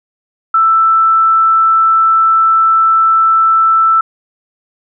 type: tone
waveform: sine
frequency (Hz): 1325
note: E6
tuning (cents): +9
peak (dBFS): -6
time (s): 0.54-4.01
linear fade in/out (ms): 5
effects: none